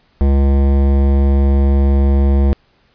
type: tone with hard clipping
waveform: sine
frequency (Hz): 69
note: C#2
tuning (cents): -7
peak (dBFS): -11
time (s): 0.21-2.53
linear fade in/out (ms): 0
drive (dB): 16
effects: pink hiss -56 dBFS RMS until 2.94 s + resampled to 11025 Hz